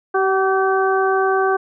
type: harmonic tone with a mistuned harmonic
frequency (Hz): 384.5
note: G4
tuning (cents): -33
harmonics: 1 / 2 / 3 / 4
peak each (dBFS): -17 / -20 / -22 / -23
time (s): 0.14-1.57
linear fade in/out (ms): 10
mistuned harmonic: 2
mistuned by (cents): -21
effects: none